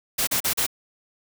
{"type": "noise bursts", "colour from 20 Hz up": "white", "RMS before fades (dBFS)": -23, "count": 4, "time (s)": [0.18, 0.666], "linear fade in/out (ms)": 10, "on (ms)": 93, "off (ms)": 38, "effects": []}